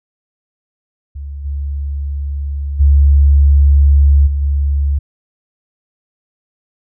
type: tone with level steps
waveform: sine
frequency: 70.7 Hz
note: C#2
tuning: 35 cents sharp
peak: -23 / -17 / -5 / -13 / -11 dBFS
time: 1.15-4.99 s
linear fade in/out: 10 ms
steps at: 1.44 / 2.79 / 4.26 / 4.41 s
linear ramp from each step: 20 ms
effects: none